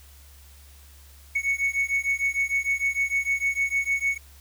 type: beating tone pair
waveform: triangle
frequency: 2214 / 2220.6 Hz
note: C#7 / C#7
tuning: -3 / +2 cents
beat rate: 6.6 Hz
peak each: -24 dBFS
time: 1.35-4.18 s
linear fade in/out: 10 ms
effects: added 70 Hz sine -48 dBFS peak until 4.4 s + white hiss -54 dBFS RMS until 4.4 s